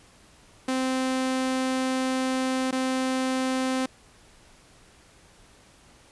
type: tone with dropouts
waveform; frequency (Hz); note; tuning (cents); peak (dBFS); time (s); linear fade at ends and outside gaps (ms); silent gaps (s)
sawtooth; 260; C4; -11; -20; 0.68-3.86; 5; 2.711-2.725
effects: pink hiss -55 dBFS RMS until 6.11 s + resampled to 24000 Hz